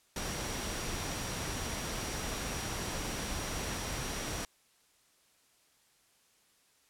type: tone in noise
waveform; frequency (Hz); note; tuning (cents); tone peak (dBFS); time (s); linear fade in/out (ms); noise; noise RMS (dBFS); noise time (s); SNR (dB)
sine; 5700; F8; +34; -47; 0.16-4.45; 2; pink; -37; 0.16-4.45; -13
effects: white hiss -68 dBFS RMS until 6.89 s + low-pass 11000 Hz 12 dB/octave